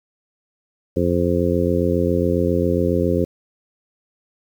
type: harmonic tone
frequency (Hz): 87.31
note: F2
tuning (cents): 0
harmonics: 1 / 2 / 3 / 4 / 5 / 6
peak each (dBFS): -23 / -23 / -23 / -23 / -23 / -23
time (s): 0.96-3.25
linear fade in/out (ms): 10
effects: 8-bit